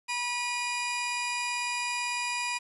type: tone pair together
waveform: sawtooth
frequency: 970 / 2444 Hz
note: B5 / D#7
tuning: -31 / -32 cents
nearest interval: octave + major third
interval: 1599 cents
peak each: -29 / -28 dBFS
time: 0.08-2.59 s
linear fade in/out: 20 ms
effects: resampled to 24000 Hz + 9-bit